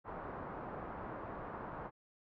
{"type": "low-pass noise", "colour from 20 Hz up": "white", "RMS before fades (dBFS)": -45, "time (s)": [0.04, 1.91], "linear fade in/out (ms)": 50, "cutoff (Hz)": 1200, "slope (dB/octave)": 24, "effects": []}